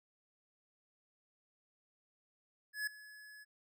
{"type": "tone with ADSR envelope", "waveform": "square", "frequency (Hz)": 1700, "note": "G#6", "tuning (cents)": 40, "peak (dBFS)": -34, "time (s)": [2.73, 3.45], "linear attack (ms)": 140, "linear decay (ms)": 5, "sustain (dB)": -19, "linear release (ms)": 26, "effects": []}